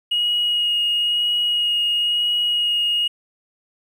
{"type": "tone with vibrato", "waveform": "triangle", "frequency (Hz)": 2883, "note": "F#7", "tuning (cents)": -46, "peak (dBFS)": -14, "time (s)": [0.11, 3.08], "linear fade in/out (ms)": 10, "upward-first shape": "sine", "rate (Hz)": 1, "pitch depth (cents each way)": 11, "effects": ["tanh soft clip ceiling -14 dBFS", "9-bit"]}